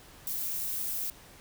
violet noise with amplitude modulation, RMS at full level -31 dBFS, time 0.27-1.1 s, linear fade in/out 2 ms, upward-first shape sine, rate 272 Hz, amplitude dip 55%, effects pink hiss -53 dBFS RMS until 1.4 s

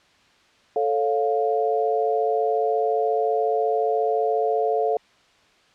sine chord, A augmented, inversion none, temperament equal with one note detuned, 440 / 554.4 / 703.3 Hz, A4 / C#5 / E#5, 0 / 0 / +12 cents, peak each -22 / -27 / -23 dBFS, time 0.76-4.97 s, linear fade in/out 2 ms, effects white hiss -57 dBFS RMS until 5.74 s + low-pass 4000 Hz 12 dB/octave

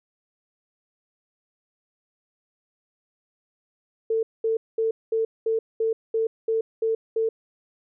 sine tone bursts, 447.7 Hz, A4, 30 cents sharp, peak -20 dBFS, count 10, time 4.1-7.29 s, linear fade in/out 5 ms, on 130 ms, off 210 ms, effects none

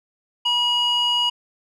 square tone with band-pass filter, 965 Hz, B5, 40 cents flat, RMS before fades -20 dBFS, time 0.45-1.3 s, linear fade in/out 10 ms, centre 2500 Hz, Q 6.6, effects none

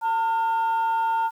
sine tone pair together, 904.9 / 1415 Hz, A5 / F6, +48 / +22 cents, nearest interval minor sixth, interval 774 cents, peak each -19 / -30 dBFS, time 0.01-1.31 s, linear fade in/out 50 ms, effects tanh soft clip ceiling -17 dBFS + 9-bit

